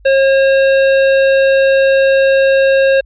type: tone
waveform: square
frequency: 540 Hz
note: C#5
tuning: 45 cents flat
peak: -8 dBFS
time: 0.05-3.01 s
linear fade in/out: 10 ms
effects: added 50 Hz sine -40 dBFS peak until 3.05 s + resampled to 8000 Hz